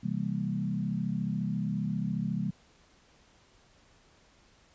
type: chord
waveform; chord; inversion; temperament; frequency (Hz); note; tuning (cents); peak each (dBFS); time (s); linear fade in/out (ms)
sine; C dominant seventh; none; equal with one note detuned; 130.81 / 164.81 / 198.5 / 233.1; C3 / E3 / G3 / Bb3; 0 / 0 / +22 / 0; -36 / -34 / -32 / -37; 0.03-2.51; 10
effects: pink hiss -62 dBFS RMS until 4.74 s + resampled to 16000 Hz